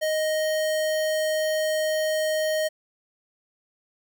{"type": "tone", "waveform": "square", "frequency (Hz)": 623, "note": "D#5", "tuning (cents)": 2, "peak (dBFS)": -23, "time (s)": [0.01, 2.69], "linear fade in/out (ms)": 20, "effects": []}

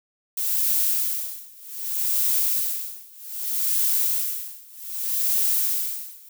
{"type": "noise with tremolo", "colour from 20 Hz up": "violet", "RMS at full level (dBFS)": -21, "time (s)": [0.37, 6.29], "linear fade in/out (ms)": 5, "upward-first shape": "sine", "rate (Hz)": 0.64, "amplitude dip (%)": 95, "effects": []}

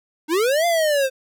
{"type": "linear two-way sweep", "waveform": "square", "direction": "up then down", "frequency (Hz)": [293.7, 698.5, 515], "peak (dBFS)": -17, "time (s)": [0.28, 1.1], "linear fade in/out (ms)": 50, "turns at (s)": 0.66, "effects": []}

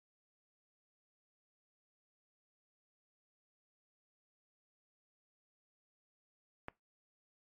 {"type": "click", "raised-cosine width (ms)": 0.5, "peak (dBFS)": -26, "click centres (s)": 6.684, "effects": ["noise-tail reverb RT60 0.2 s tail -22 dB re dry", "MP3 64 kbps"]}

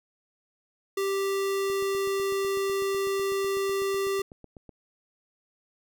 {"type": "tone", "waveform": "square", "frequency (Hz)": 392, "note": "G4", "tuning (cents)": 0, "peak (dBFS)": -26, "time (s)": [0.97, 4.22], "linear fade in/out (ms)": 5}
{"type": "click train", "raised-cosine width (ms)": 2, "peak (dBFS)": -32, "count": 25, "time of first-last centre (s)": [1.7, 4.693], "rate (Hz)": 8.02}
{"effects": []}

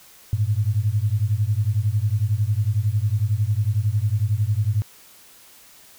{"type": "beating tone pair", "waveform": "sine", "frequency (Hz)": [100, 111], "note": ["G2", "A2"], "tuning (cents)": [35, 16], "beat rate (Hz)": 11, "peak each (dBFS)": -21, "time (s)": [0.33, 4.82], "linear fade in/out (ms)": 0, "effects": ["white hiss -49 dBFS RMS until 5.98 s"]}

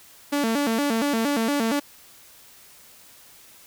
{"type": "tone with vibrato", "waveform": "sawtooth", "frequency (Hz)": 254.7, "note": "C4", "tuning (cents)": -46, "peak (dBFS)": -17, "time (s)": [0.32, 1.8], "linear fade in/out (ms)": 10, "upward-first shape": "square", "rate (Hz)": 4.3, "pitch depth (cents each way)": 210, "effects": ["white hiss -50 dBFS RMS until 3.66 s"]}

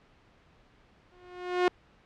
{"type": "tone with exponential growth", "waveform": "sawtooth", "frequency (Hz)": 359.5, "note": "F#4", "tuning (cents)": -50, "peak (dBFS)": -16, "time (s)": [1.12, 1.68], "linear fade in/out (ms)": 0, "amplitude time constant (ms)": 120, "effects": ["pink hiss -61 dBFS RMS until 2.05 s", "low-pass 3000 Hz 12 dB/octave"]}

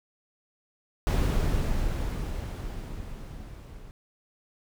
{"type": "noise with level ramp", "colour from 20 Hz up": "brown", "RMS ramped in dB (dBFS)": [-22, -45], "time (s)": [1.07, 3.91], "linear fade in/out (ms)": 0, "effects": []}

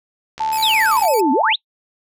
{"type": "click train", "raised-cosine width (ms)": 0.2, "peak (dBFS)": -15, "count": 50, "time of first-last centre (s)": [0.38, 1.051], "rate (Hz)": 73}
{"type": "tone", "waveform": "sine", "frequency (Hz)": 880, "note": "A5", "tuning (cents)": 0, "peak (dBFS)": -17, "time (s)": [0.4, 1.53], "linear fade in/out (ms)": 5}
{"type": "tone with vibrato", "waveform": "5% pulse", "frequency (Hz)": 2419, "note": "D#7", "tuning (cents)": -49, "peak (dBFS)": -16, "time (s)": [0.52, 1.21], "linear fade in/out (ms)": 10, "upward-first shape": "square", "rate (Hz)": 8.9, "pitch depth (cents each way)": 91}
{"type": "exponential two-way sweep", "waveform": "sine", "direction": "down then up", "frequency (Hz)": [4186, 246.9, 4186], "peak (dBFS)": -14, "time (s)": [0.62, 1.56], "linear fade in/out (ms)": 10, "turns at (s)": 1.32}
{"effects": ["noise-tail reverb RT60 0.1 s tail -25 dB re dry"]}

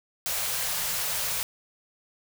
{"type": "band-stop noise", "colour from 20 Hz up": "white", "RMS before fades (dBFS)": -29, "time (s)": [0.26, 1.43], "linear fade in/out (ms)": 0, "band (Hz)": [180, 440], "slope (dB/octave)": 48, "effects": []}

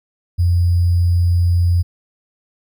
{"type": "tone with sample-and-hold", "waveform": "sine", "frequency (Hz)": 87.31, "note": "F2", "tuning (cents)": 0, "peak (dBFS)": -11, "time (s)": [0.38, 1.83], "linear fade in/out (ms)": 20, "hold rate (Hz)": 4900, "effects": []}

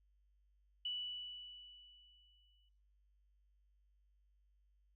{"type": "tone with exponential decay", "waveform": "sine", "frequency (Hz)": 2960, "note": "F#7", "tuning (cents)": 0, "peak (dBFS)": -37, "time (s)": [0.85, 2.69], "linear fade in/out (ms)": 5, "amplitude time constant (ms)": 400, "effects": ["noise-tail reverb RT60 0.8 s tail -22 dB re dry", "added 50 Hz sine -70 dBFS peak until 4.95 s"]}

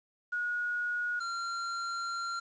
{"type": "tone pair in turn", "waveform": ["sine", "square"], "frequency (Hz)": [1449, 1377.9], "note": ["F#6", "F6"], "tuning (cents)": [-37, -24], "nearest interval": "minor second", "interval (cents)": 87, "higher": "first", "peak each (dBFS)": [-30, -34], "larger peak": "first", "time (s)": [[0.32, 1.2], [1.2, 2.4]], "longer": "second", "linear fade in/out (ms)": 10, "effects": ["resampled to 16000 Hz", "10-bit"]}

